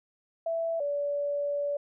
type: tone pair in turn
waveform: sine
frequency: 662 / 575.2 Hz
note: E5 / D5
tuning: +7 / -36 cents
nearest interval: major second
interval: 243 cents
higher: first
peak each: -27 dBFS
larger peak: neither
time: 0.46-0.8 / 0.8-1.77 s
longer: second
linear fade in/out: 5 ms
effects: none